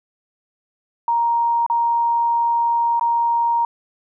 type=tone with dropouts; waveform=sine; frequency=936 Hz; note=A#5; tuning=7 cents sharp; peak=-15 dBFS; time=1.08-3.65 s; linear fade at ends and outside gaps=2 ms; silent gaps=1.664-1.699 / 2.996-3.01 s; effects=none